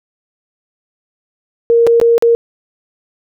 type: tone with dropouts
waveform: sine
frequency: 466.2 Hz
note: A#4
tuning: in tune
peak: -6 dBFS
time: 1.7-2.35 s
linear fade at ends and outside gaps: 0 ms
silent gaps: 1.867-1.872 / 2-2.014 / 2.18-2.224 s
effects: none